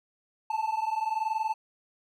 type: tone pair together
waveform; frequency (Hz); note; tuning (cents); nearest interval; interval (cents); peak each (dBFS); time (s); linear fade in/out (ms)
triangle; 868.2 / 889; A5 / A5; -23 / +18; unison; 41; -28; 0.5-1.54; 5
effects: none